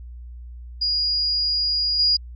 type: tone with level steps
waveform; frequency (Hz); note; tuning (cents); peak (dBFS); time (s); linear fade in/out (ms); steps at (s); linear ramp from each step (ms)
sine; 4874; D#8; -37; -19 / -15; 0.81-2.17; 10; 1.99; 5
effects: added 60 Hz sine -35 dBFS peak until 2.35 s